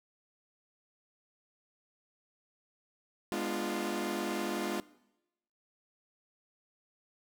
sawtooth chord, G# diminished seventh, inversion none, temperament equal with one note detuned, 207.7 / 246.9 / 299.8 / 349.2 Hz, G#3 / B3 / D4 / F4, 0 / 0 / +36 / 0 cents, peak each -34 / -36 / -35 / -32 dBFS, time 3.32-4.8 s, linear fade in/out 0 ms, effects noise-tail reverb RT60 0.9 s tail -21 dB re dry

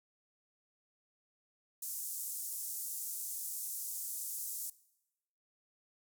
white band-pass noise, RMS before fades -41 dBFS, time 1.82-4.7 s, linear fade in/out 5 ms, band 6800 to 16000 Hz, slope 24 dB/octave, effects noise-tail reverb RT60 0.9 s tail -20 dB re dry

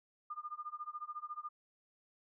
sine tone with tremolo, 1211 Hz, D#6, 47 cents flat, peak -38 dBFS, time 0.3-1.49 s, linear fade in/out 5 ms, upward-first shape sine, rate 14 Hz, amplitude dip 95%, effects none

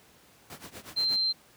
pink noise with tremolo, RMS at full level -41 dBFS, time 0.5-1.16 s, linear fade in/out 0 ms, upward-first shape triangle, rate 8.3 Hz, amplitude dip 100%
sine tone, 4135 Hz, C8, 21 cents flat, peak -24 dBFS, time 0.96-1.33 s, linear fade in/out 20 ms
effects pink hiss -58 dBFS RMS until 1.56 s + high-pass 100 Hz 12 dB/octave

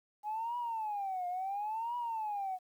sine tone with vibrato, 830.6 Hz, G#5, in tune, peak -33 dBFS, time 0.23-2.59 s, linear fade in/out 50 ms, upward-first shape triangle, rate 0.72 Hz, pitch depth 280 cents each way, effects tanh soft clip ceiling -30 dBFS + 11-bit

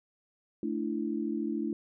sine chord, A suspended fourth, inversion none, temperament equal with one note detuned, 220 / 293.7 / 333.8 Hz, A3 / D4 / E4, 0 / 0 / +22 cents, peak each -34 dBFS, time 0.63-1.73 s, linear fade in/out 2 ms, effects none

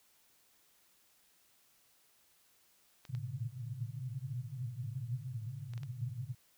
clicks, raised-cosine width 0.2 ms, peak -35 dBFS, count 5, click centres 3.052 / 3.15 / 5.736 / 5.778 / 5.833 s
pink band-pass noise, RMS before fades -41 dBFS, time 3.09-6.35 s, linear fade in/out 10 ms, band 110 to 140 Hz, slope 96 dB/octave
effects white hiss -69 dBFS RMS until 6.57 s

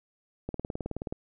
click train, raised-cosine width 2 ms, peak -20 dBFS, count 13, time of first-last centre 0.49-1.125 s, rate 18.9 Hz, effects none

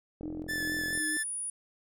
click train, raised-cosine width 2 ms, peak -29 dBFS, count 34, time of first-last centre 0.21-0.976 s, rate 43.1 Hz
sine tone with tremolo, 308.7 Hz, D#4, 14 cents flat, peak -36 dBFS, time 0.23-1.17 s, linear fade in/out 0 ms, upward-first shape square, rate 2.6 Hz, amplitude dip 50%
45% pulse tone with vibrato, 1746 Hz, A6, 14 cents flat, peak -31 dBFS, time 0.48-1.24 s, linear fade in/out 20 ms, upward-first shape triangle, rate 4.7 Hz, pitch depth 19 cents each way
sine tone, 9710 Hz, D#9, 43 cents flat, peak -33 dBFS, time 0.93-1.5 s, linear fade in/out 2 ms
effects none

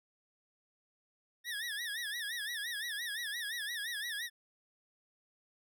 25% pulse tone with vibrato, 1787 Hz, A6, 26 cents sharp, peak -33 dBFS, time 1.44-4.3 s, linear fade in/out 50 ms, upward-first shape sine, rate 5.8 Hz, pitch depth 150 cents each way, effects none

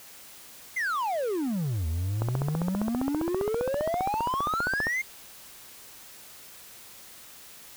triangle exponential two-way sweep, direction down then up, 2153 to 77.3 to 2153 Hz, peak -24 dBFS, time 0.76-5.02 s, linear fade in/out 10 ms, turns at 1.87 s
click train, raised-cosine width 1 ms, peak -16 dBFS, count 41, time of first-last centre 2.22-4.869 s, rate 15.1 Hz
effects white hiss -48 dBFS RMS until 7.76 s

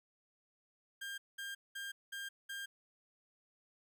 30% pulse tone bursts, 1600 Hz, G6, 35 cents sharp, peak -39 dBFS, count 5, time 1.01-2.66 s, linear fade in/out 10 ms, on 170 ms, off 200 ms, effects none

